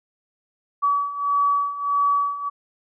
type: beating tone pair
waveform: sine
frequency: 1140 / 1141.6 Hz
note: C#6 / D6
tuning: +48 / -49 cents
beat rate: 1.6 Hz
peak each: -24 / -20 dBFS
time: 0.82-2.5 s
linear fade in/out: 20 ms
effects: none